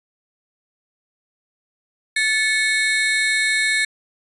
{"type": "ring-modulated tone", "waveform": "35% pulse", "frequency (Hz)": 1975.5, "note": "B6", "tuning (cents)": 0, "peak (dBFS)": -12, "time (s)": [2.16, 3.85], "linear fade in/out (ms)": 5, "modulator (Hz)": 233, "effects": ["resampled to 24000 Hz"]}